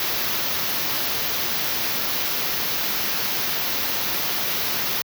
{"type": "band-stop noise", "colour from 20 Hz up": "white", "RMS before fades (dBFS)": -24, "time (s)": [0, 5.02], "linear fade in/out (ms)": 2, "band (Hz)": [6100, 12000], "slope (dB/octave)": 48, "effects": ["high-pass 80 Hz 12 dB/octave"]}